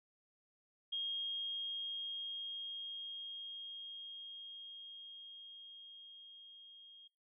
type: tone with level ramp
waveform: sine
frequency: 3247 Hz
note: G#7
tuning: 40 cents flat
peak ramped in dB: -36 to -55 dBFS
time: 0.92-7.08 s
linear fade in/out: 10 ms
effects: noise-tail reverb RT60 0.3 s tail -26 dB re dry